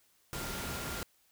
sine tone in noise, 1396.9 Hz, F6, in tune, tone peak -46 dBFS, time 0.33-1.03 s, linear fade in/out 0 ms, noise pink, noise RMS -39 dBFS, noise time 0.33-1.03 s, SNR -10 dB, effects white hiss -69 dBFS RMS until 1.31 s

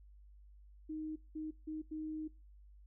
sine tone bursts at uneven times, 311.1 Hz, D#4, in tune, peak -39 dBFS, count 4, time 0.89-1.16 / 1.35-1.51 / 1.67-1.82 / 1.91-2.28 s, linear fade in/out 10 ms, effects noise-tail reverb RT60 0.3 s tail -24 dB re dry + added 50 Hz sine -56 dBFS peak until 2.86 s

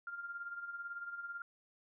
sine tone with tremolo, 1396.9 Hz, F6, in tune, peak -39 dBFS, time 0.07-1.42 s, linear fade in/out 2 ms, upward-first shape sine, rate 18 Hz, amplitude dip 60%, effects none

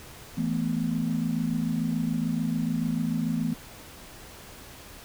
sine chord, E suspended fourth, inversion none, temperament equal, 164.81 / 220 / 246.9 Hz, E3 / A3 / B3, 0 / 0 / 0 cents, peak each -29 dBFS, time 0.37-3.54 s, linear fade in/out 10 ms, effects pink hiss -46 dBFS RMS until 5.04 s

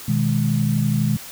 sine chord, G# minor, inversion first, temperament equal, 123.47 / 155.56 / 207.7 Hz, B2 / D#3 / G#3, 0 / 0 / 0 cents, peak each -21 dBFS, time 0.08-1.17 s, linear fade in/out 5 ms, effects white hiss -37 dBFS RMS until 1.31 s

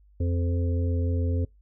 harmonic tone with a mistuned harmonic, 86.4 Hz, F2, 18 cents flat, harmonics 1 / 3 / 5 / 6, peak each -23 / -33 / -37 / -39 dBFS, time 0.2-1.45 s, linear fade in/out 5 ms, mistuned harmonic 1, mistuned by -25 cents, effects noise-tail reverb RT60 0.2 s tail -25 dB re dry + added 50 Hz sine -54 dBFS peak until 1.61 s

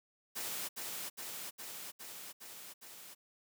white noise with echo, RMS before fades -40 dBFS, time 0.35-0.69 s, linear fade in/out 20 ms, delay 410 ms, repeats 6, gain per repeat -2 dB, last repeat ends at 3.15 s, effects high-pass 150 Hz 12 dB/octave

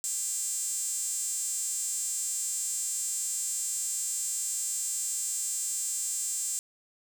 sawtooth tone with high-pass filter, 397.4 Hz, G4, 24 cents sharp, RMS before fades -32 dBFS, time 0.04-6.59 s, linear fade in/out 0 ms, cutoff 7600 Hz, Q 6, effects none

